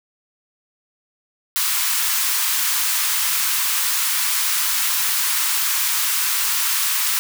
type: high-pass noise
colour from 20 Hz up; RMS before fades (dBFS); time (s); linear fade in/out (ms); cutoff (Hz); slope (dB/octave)
white; -20; 1.56-7.19; 0; 930; 48
effects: none